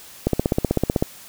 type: click train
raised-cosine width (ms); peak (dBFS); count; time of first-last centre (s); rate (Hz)
2; -4; 13; 0.27-1.025; 15.9
effects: white hiss -43 dBFS RMS until 1.28 s